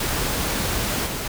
pink noise with level steps, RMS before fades -24 / -28 dBFS, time 0-1.28 s, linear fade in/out 5 ms, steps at 1.06 s, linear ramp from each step 5 ms, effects none

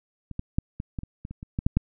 clicks, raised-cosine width 5 ms, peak -24 / -17 / -10 / -19 / -18 / -24 / -23 / -25 / -25 / -14 / -8 / -8 dBFS, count 12, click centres 0.313 / 0.394 / 0.585 / 0.801 / 0.988 / 1.034 / 1.251 / 1.31 / 1.429 / 1.589 / 1.665 / 1.77 s, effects none

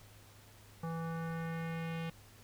square tone with low-pass filter sweep, 164.8 Hz, E3, in tune, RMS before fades -39 dBFS, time 0.83-2.1 s, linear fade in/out 5 ms, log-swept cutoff 1100 to 2900 Hz, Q 2.1, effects added 103 Hz sine -59 dBFS peak until 2.43 s + pink hiss -60 dBFS RMS until 2.43 s

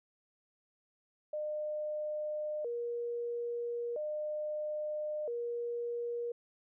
sine tone with vibrato, 536 Hz, C5, 42 cents sharp, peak -34 dBFS, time 1.33-6.32 s, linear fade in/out 5 ms, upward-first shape square, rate 0.38 Hz, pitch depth 210 cents each way, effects none

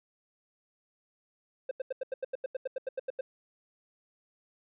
triangle tone bursts, 523.3 Hz, C5, in tune, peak -28 dBFS, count 15, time 1.69-3.21 s, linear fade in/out 5 ms, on 22 ms, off 85 ms, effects resampled to 8000 Hz

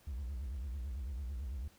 triangle tone with vibrato, 65.41 Hz, C2, in tune, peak -35 dBFS, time 0.07-1.68 s, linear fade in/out 5 ms, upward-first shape sine, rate 9 Hz, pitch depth 220 cents each way, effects tanh soft clip ceiling -31 dBFS + pink hiss -65 dBFS RMS until 1.78 s

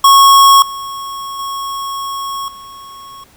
square tone with level steps, 1100 Hz, C#6, 14 cents flat, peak -4 / -23 / -20 / -32 dBFS, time 0.04-3.24 s, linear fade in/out 5 ms, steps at 0.62 / 1.39 / 2.48 s, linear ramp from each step 2 ms, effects pink hiss -47 dBFS RMS until 3.36 s

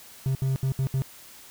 triangle tone bursts at uneven times, 133.2 Hz, C3, 31 cents sharp, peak -20 dBFS, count 5, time 0.26-0.35 / 0.42-0.56 / 0.63-0.72 / 0.79-0.87 / 0.94-1.02 s, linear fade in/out 0 ms, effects white hiss -48 dBFS RMS until 1.5 s

